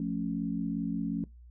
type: chord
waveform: sine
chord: F augmented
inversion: none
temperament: equal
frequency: 174.61 / 220 / 277.2 Hz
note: F3 / A3 / C#4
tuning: 0 / 0 / 0 cents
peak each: -34 dBFS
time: 0-1.24 s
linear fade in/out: 2 ms
effects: noise-tail reverb RT60 0.2 s tail -24 dB re dry + added 60 Hz sine -49 dBFS peak until 1.5 s